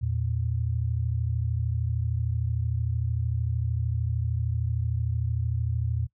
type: tone pair together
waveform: sine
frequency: 83 / 116.2 Hz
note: E2 / A#2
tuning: +12 / -5 cents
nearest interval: tritone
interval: 583 cents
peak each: -28 / -27 dBFS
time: 0.01-6.07 s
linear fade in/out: 20 ms
effects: noise-tail reverb RT60 0.1 s tail -21 dB re dry